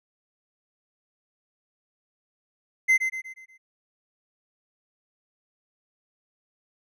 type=tone with echo; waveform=triangle; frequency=2066 Hz; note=C7; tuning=22 cents flat; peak=-14 dBFS; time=2.88-2.98 s; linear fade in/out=20 ms; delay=120 ms; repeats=5; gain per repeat=-7 dB; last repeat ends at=3.58 s; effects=none